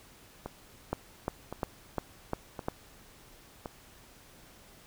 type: two click trains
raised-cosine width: 1 ms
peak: -16 / -23 dBFS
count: 6 / 4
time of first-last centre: 0.93-2.684 / 0.46-3.658 s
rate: 2.85 / 0.938 Hz
effects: pink hiss -56 dBFS RMS until 4.86 s